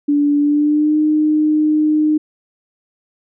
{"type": "tone with pitch glide", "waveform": "sine", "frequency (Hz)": [290, 305.7], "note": ["D4", "D#4"], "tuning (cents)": [-22, -30], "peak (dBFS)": -11, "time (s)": [0.08, 2.18], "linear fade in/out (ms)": 10, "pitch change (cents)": 92, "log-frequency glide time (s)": [0.39, 0.98], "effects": []}